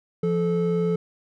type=tone pair together; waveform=triangle; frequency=172.39 / 434.4 Hz; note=F3 / A4; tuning=-22 / -22 cents; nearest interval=octave + major third; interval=1600 cents; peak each=-21 dBFS; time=0.23-0.96 s; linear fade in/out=5 ms; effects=none